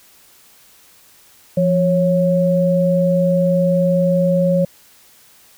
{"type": "tone pair together", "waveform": "sine", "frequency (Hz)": [173.2, 549.9], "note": ["F3", "C#5"], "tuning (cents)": [-14, -14], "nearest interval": "octave + minor sixth", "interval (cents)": 2000, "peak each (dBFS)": -15, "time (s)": [1.57, 4.65], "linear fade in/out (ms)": 5, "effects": ["white hiss -49 dBFS RMS until 5.57 s"]}